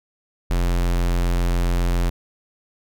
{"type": "tone", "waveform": "square", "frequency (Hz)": 43.65, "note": "F1", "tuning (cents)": 0, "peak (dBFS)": -18, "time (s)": [0.5, 2.1], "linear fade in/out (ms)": 10, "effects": []}